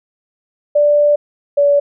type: tone pair in turn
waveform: sine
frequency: 587.3 / 572.9 Hz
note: D5 / D5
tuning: 0 / -43 cents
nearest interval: unison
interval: 43 cents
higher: first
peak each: -8 dBFS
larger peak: neither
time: 0.75-1.16 / 1.57-1.8 s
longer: first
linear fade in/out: 10 ms
effects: none